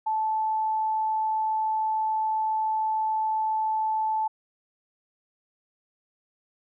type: tone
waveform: sine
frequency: 873 Hz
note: A5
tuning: 14 cents flat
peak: -23 dBFS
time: 0.06-4.28 s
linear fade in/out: 10 ms
effects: none